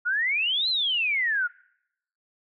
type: exponential two-way sweep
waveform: sine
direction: up then down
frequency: 1396.9 to 4186 to 1396.9 Hz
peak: -22 dBFS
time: 0.05-1.48 s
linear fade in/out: 20 ms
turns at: 0.69 s
effects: noise-tail reverb RT60 0.8 s tail -25 dB re dry